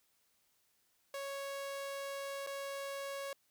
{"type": "tone with dropouts", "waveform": "sawtooth", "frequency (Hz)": 554, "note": "C#5", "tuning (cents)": -1, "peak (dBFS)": -36, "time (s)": [1.14, 3.33], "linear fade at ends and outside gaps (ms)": 2, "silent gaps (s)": [2.465, 2.471], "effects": ["white hiss -75 dBFS RMS until 3.5 s"]}